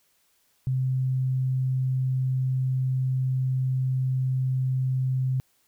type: tone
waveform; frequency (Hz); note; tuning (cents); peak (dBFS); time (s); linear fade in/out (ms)
sine; 130; C3; -11; -22; 0.67-5.4; 0
effects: white hiss -67 dBFS RMS until 5.67 s